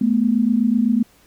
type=tone pair together; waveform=sine; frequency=216.1 / 244 Hz; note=A3 / B3; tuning=-31 / -21 cents; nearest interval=major second; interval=210 cents; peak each=-17 dBFS; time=0.01-1.03 s; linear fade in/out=5 ms; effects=pink hiss -54 dBFS RMS until 1.26 s